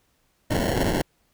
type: noise with sample-and-hold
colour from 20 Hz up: white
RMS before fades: -23 dBFS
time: 0.5-1.02 s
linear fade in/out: 10 ms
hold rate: 1225 Hz
effects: pink hiss -67 dBFS RMS until 1.33 s